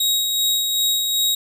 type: tone with tremolo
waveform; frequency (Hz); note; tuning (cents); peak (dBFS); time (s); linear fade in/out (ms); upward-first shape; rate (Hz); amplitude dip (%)
sawtooth; 3796; A#7; +31; -13; 0-1.35; 5; sine; 2.6; 35
effects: none